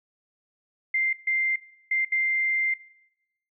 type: tone bursts at uneven times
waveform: sine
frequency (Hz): 2093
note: C7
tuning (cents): 0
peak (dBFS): -21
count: 4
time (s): 0.94-1.13 / 1.27-1.56 / 1.91-2.05 / 2.12-2.74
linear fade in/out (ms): 5
effects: noise-tail reverb RT60 0.9 s tail -22 dB re dry